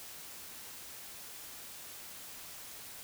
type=silence; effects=white hiss -48 dBFS RMS until 3.03 s